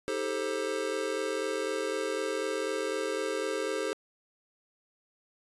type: chord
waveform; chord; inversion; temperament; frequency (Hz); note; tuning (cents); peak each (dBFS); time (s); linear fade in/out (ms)
square; A half-diminished seventh; second; just; 316.8 / 396 / 440 / 528; Eb4 / G4 / A4 / C5; +31 / +18 / 0 / +16; -40 / -36 / -35 / -36; 0.08-3.93; 0
effects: resampled to 24000 Hz